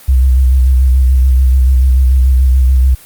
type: tone with vibrato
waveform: sine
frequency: 64.6 Hz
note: C2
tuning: 21 cents flat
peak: -5 dBFS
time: 0.08-2.95 s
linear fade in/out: 10 ms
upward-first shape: square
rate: 6.9 Hz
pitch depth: 38 cents each way
effects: white hiss -38 dBFS RMS until 3.05 s + Opus 32 kbps